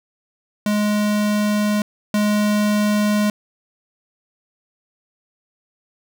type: tone pair in turn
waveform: square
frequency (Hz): 209 / 209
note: G#3 / G#3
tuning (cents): +11 / +11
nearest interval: unison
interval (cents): 0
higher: neither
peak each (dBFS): -17 / -16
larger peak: second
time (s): 0.66-1.82 / 2.14-3.3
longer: neither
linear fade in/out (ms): 2
effects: none